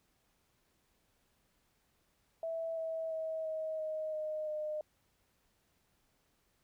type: tone with pitch steps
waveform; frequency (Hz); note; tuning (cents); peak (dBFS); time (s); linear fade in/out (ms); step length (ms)
sine; 656 / 648.1 / 640.3 / 632.6 / 624.9 / 617.4 / 610; E5 / E5 / D#5 / D#5 / D#5 / D#5 / D#5; -9 / -30 / +49 / +29 / +7 / -14 / -34; -35; 2.43-4.81; 2; 340
effects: pink hiss -75 dBFS RMS until 6.63 s